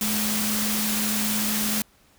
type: tone in noise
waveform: sine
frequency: 212.8 Hz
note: G#3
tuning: 42 cents sharp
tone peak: -27 dBFS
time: 0.01-1.82 s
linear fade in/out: 2 ms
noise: white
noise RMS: -26 dBFS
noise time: 0.01-1.82 s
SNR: -4 dB
effects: pink hiss -59 dBFS RMS until 2.18 s